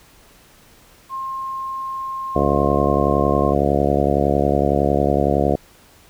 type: tone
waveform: sine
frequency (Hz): 1064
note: C6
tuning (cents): +29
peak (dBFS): -24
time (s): 1.09-3.55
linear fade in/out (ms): 50
type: harmonic tone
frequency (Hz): 70.9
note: C#2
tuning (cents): +40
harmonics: 1 / 2 / 3 / 4 / 5 / 6 / 7 / 8 / 9 / 10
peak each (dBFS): -24 / -24 / -24 / -24 / -24 / -24 / -24 / -24 / -24 / -24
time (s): 2.35-5.56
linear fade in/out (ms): 10
effects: pink hiss -50 dBFS RMS until 6.09 s

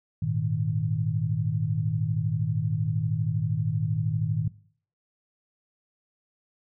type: chord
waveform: sine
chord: Ab suspended second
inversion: none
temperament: equal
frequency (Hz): 103.83 / 116.54 / 155.56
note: Ab2 / Bb2 / Eb3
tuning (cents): 0 / 0 / 0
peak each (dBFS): -30 / -29 / -27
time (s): 0.22-4.48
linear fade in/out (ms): 5
effects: noise-tail reverb RT60 0.5 s tail -18 dB re dry

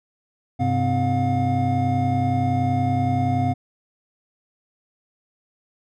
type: tone cluster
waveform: triangle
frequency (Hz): 99.9 / 130.5 / 257.1 / 714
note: G2 / C3 / C4 / F5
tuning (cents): +33 / -4 / -30 / +38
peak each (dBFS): -22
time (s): 0.59-3.54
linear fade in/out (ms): 20
effects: none

